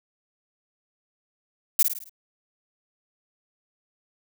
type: noise with echo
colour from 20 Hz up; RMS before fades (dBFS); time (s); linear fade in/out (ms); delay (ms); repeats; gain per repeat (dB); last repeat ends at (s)
violet; -17; 1.79-1.83; 5; 53; 5; -6; 2.095
effects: none